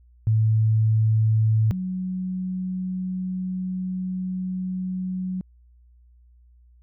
sine tone pair in turn, 110 / 185 Hz, A2 / F#3, 0 / 0 cents, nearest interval major sixth, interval 900 cents, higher second, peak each -16 / -25 dBFS, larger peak first, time 0.27-1.71 / 1.71-5.41 s, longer second, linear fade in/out 0 ms, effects added 60 Hz sine -51 dBFS peak until 6.82 s

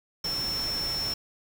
sine tone in noise, 5400 Hz, E8, 41 cents sharp, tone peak -28 dBFS, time 0.24-1.14 s, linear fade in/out 5 ms, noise pink, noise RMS -37 dBFS, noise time 0.24-1.14 s, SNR +6 dB, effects none

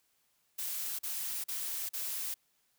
blue noise bursts, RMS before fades -37 dBFS, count 4, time 0.58-2.343 s, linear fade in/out 10 ms, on 410 ms, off 41 ms, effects white hiss -74 dBFS RMS until 2.78 s

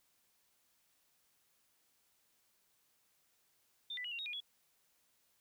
sine tone with pitch steps, 3593 / 1987 / 2913 / 2764 / 3765 / 2438 / 3368 Hz, A7 / B6 / F#7 / F7 / A#7 / D#7 / G#7, +36 / +10 / -28 / -19 / +16 / -36 / +24 cents, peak -40 dBFS, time 3.9-4.404 s, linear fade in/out 5 ms, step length 72 ms, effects white hiss -75 dBFS RMS until 5.4 s

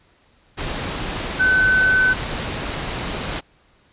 sine tone in noise, 1516 Hz, F#6, 42 cents sharp, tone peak -13 dBFS, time 1.39-2.14 s, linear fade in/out 20 ms, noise pink, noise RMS -26 dBFS, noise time 0.57-3.41 s, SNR +10 dB, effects pink hiss -57 dBFS RMS until 3.92 s + resampled to 8000 Hz

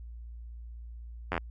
slowing click train, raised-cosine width 0.5 ms, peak -15 dBFS, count 6, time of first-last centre 1.32-1.378 s, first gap 11 ms, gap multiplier 1.03, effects added 58 Hz sine -41 dBFS peak until 1.5 s

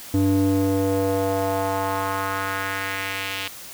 square tone with band-pass filter sweep, 97 Hz, G2, 18 cents flat, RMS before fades -23 dBFS, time 0.14-3.48 s, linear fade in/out 0 ms, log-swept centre 250 to 3000 Hz, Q 1.9, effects white hiss -39 dBFS RMS until 3.73 s

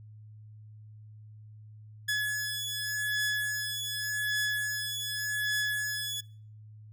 sawtooth beating tone pair, 1700 / 1700.86 Hz, G#6 / G#6, +40 / +41 cents, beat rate 0.86 Hz, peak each -29 / -29 dBFS, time 2.08-6.21 s, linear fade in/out 10 ms, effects noise-tail reverb RT60 0.5 s tail -25 dB re dry + added 107 Hz sine -47 dBFS peak until 6.92 s

